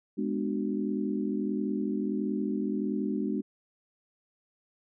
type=chord; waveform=sine; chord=G# half-diminished seventh; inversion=none; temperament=just; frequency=207.7 / 249.2 / 299 / 373.8 Hz; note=G#3 / B3 / D4 / F#4; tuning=0 / +16 / +31 / +18 cents; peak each=-31 / -34 / -33 / -36 dBFS; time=0.17-3.42 s; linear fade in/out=20 ms; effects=none